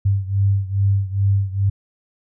sine beating tone pair, 98 / 100.4 Hz, G2 / G2, 0 / +42 cents, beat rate 2.4 Hz, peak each -17 / -20 dBFS, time 0.05-1.7 s, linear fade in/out 10 ms, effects none

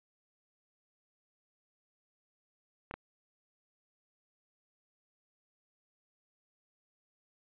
clicks, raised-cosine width 0.5 ms, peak -26 / -24 dBFS, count 2, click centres 2.911 / 2.94 s, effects resampled to 8000 Hz

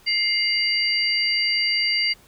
sine tone cluster, 2106 / 2858 / 4695 Hz, C7 / F7 / D8, +11 / +39 / -1 cents, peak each -23 / -30 / -21 dBFS, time 0.06-2.14 s, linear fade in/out 20 ms, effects pink hiss -53 dBFS RMS until 2.27 s

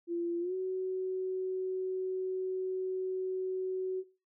sine tone with pitch glide, 342.9 to 373.9 Hz, F4 to F#4, -32 to +18 cents, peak -31 dBFS, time 0.07-4.04 s, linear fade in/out 50 ms, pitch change +150 cents, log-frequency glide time 0.4-0.54 s, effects noise-tail reverb RT60 0.3 s tail -18 dB re dry

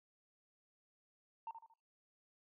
sine tone with echo, 908 Hz, A#5, 46 cents flat, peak -40 dBFS, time 1.47-1.51 s, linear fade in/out 2 ms, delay 76 ms, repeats 3, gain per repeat -8 dB, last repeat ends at 1.738 s, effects noise-tail reverb RT60 0.4 s tail -25 dB re dry + tanh soft clip ceiling -39 dBFS

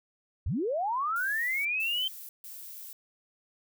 sine linear sweep, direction up, 51.7 to 3136 Hz, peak -27 dBFS, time 0.46-2.08 s, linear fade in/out 5 ms
violet noise bursts, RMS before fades -44 dBFS, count 3, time 1.16-2.93 s, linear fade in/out 2 ms, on 490 ms, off 150 ms
effects none

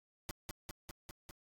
pink noise with echo, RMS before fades -41 dBFS, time 0.29-0.31 s, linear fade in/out 0 ms, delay 200 ms, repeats 5, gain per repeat -2 dB, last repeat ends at 1.31 s, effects AAC 64 kbps

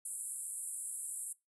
white band-pass noise, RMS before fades -42 dBFS, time 0.05-1.33 s, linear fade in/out 5 ms, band 7900 to 11000 Hz, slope 96 dB/octave, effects noise-tail reverb RT60 0.2 s tail -20 dB re dry

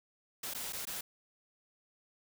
white noise with dropouts, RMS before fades -40 dBFS, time 0.43-1.01 s, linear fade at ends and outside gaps 5 ms, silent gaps 0.538-0.547 / 0.725-0.731 / 0.853-0.87 s, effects none

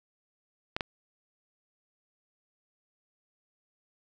clicks, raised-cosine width 0.3 ms, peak -14 dBFS, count 2, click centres 0.765 / 0.808 s, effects none

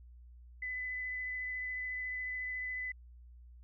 sine tone with vibrato, 2007 Hz, B6, 27 cents sharp, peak -36 dBFS, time 0.62-2.92 s, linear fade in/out 5 ms, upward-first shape triangle, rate 14 Hz, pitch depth 10 cents each way, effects added 60 Hz sine -52 dBFS peak until 3.63 s

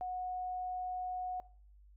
sine tone, 732 Hz, F#5, 19 cents flat, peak -36 dBFS, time 0.01-1.4 s, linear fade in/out 0 ms, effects noise-tail reverb RT60 0.5 s tail -20 dB re dry + added 50 Hz sine -57 dBFS peak until 1.96 s

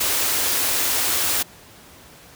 white band-stop noise, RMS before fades -21 dBFS, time 0-1.43 s, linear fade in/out 10 ms, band 120 to 240 Hz, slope 48 dB/octave, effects pink hiss -46 dBFS RMS until 2.35 s + high-pass 60 Hz 12 dB/octave

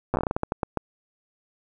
slowing click train, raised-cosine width 1 ms, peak -10 dBFS, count 14, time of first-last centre 0.14-0.773 s, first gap 8 ms, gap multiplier 1.27, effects none

